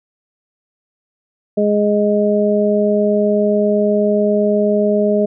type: harmonic tone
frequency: 207.7 Hz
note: G#3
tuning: in tune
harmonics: 1 / 2 / 3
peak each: -16 / -16 / -16 dBFS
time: 1.57-5.26 s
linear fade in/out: 10 ms
effects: none